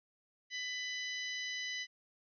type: harmonic tone with a mistuned harmonic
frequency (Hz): 997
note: B5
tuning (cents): +16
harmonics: 2 / 3 / 4 / 5 / 6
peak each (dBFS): -40 / -44 / -46 / -48 / -50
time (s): 0.5-1.87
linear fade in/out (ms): 50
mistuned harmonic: 6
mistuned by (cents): +16
effects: none